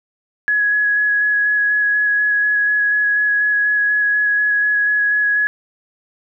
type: tone with vibrato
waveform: sine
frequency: 1679 Hz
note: G#6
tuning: 18 cents sharp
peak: -13 dBFS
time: 0.48-5.47 s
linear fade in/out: 0 ms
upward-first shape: square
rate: 4.1 Hz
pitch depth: 10 cents each way
effects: none